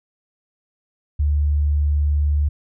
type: tone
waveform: sine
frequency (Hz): 73.42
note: D2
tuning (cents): 0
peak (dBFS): -15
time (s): 1.19-2.49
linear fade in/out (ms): 10
effects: none